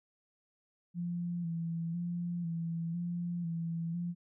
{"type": "tone with vibrato", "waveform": "sine", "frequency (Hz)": 170, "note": "F3", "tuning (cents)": -46, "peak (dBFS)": -33, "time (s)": [0.94, 4.15], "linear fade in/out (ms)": 50, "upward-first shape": "square", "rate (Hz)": 1, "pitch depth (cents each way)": 37, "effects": []}